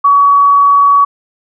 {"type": "tone", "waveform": "sine", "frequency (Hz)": 1131, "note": "C#6", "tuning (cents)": 34, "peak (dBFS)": -4, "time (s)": [0.04, 1.05], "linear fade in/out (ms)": 10, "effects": []}